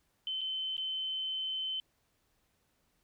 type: tone with dropouts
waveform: sine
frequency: 3067 Hz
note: G7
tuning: 38 cents flat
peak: -33 dBFS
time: 0.27-1.8 s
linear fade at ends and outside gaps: 1 ms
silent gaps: 0.409-0.414 / 0.767-0.779 s
effects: pink hiss -75 dBFS RMS until 3.03 s